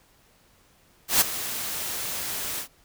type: noise with ADSR envelope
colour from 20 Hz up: white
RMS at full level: -17 dBFS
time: 1.08-2.68 s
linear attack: 130 ms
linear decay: 16 ms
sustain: -14 dB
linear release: 95 ms
effects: pink hiss -60 dBFS RMS until 2.84 s